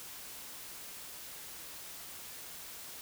silence, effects white hiss -47 dBFS RMS until 3.01 s

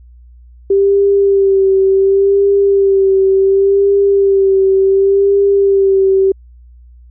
sine tone with vibrato, 392 Hz, G4, in tune, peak -7 dBFS, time 0.7-6.32 s, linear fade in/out 5 ms, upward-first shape sine, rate 0.69 Hz, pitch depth 31 cents each way, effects added 60 Hz sine -37 dBFS peak until 7.1 s

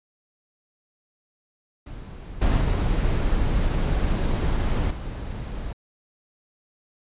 brown noise with level steps, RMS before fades -37 / -19 / -22 / -31 dBFS, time 1.86-5.73 s, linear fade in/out 5 ms, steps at 2.41 / 2.61 / 4.9 s, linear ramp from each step 10 ms, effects resampled to 8000 Hz

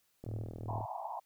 click train, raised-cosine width 2 ms, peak -31 dBFS, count 24, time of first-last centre 0.24-0.807 s, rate 40.6 Hz
sine tone with tremolo, 107.3 Hz, A2, 43 cents flat, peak -36 dBFS, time 0.26-0.86 s, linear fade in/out 10 ms, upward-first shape sine, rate 2.6 Hz, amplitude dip 80%
white band-pass noise, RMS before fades -41 dBFS, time 0.68-1.2 s, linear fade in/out 10 ms, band 650 to 1000 Hz, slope 96 dB/octave
effects white hiss -74 dBFS RMS until 1.25 s

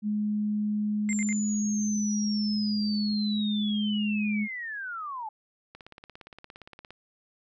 sine tone, 210 Hz, G#3, 19 cents sharp, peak -25 dBFS, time 0.02-4.48 s, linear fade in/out 50 ms
sine linear sweep, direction down, 7459 to 835 Hz, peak -33 dBFS, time 1.09-5.29 s, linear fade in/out 5 ms
sine tone bursts, 2093 Hz, C7, in tune, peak -32 dBFS, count 3, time 1.09-1.327 s, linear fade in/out 0 ms, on 39 ms, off 60 ms
click train, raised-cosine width 0.3 ms, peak -29 dBFS, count 21, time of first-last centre 5.75-6.906 s, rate 17.3 Hz
effects none

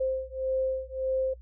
sine beating tone pair, 523.3 / 525 Hz, C5 / C5, 0 / +6 cents, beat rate 1.7 Hz, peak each -30 dBFS, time 0-1.34 s, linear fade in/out 10 ms, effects noise-tail reverb RT60 0.1 s tail -21 dB re dry + added 60 Hz sine -45 dBFS peak until 1.41 s

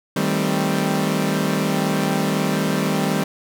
sawtooth chord, A half-diminished seventh, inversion second, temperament equal with one note detuned, 157.46 / 196 / 220 / 261.6 Hz, Eb3 / G3 / A3 / C4, +21 / 0 / 0 / 0 cents, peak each -20 / -18 / -23 / -21 dBFS, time 0.16-3.24 s, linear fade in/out 5 ms, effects none

